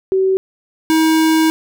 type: tone pair in turn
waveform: sine / square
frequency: 380.7 / 318.9 Hz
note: F#4 / D#4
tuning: +49 / +43 cents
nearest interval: minor third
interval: 306 cents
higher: first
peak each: -11 dBFS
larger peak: neither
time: 0.12-0.37 / 0.9-1.5 s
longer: second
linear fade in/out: 0 ms
effects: none